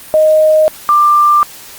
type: tone pair in turn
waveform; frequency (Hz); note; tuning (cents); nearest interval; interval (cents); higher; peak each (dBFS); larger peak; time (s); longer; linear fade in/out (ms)
sine; 622 / 1187.1; D#5 / D6; -1 / +18; major seventh; 1119; second; -5; neither; 0.14-0.68 / 0.89-1.43; neither; 0
effects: white hiss -33 dBFS RMS until 1.78 s + Opus 32 kbps